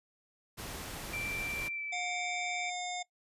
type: noise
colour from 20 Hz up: pink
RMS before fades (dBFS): -42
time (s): 0.57-1.69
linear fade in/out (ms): 20
type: tone with pitch glide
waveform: sine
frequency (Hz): 2349 to 2317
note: D7 to D7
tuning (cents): 0 to -24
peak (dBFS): -36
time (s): 1.13-2.7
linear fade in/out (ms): 5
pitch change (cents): -24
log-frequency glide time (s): 1.73-1.81
type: harmonic tone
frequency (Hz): 720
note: F#5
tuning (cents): -47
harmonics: 1 / 3 / 5 / 7 / 9 / 10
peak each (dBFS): -38 / -42 / -43 / -51 / -54 / -46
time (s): 1.92-3.03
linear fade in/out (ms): 10
effects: noise-tail reverb RT60 0.1 s tail -20 dB re dry + resampled to 32000 Hz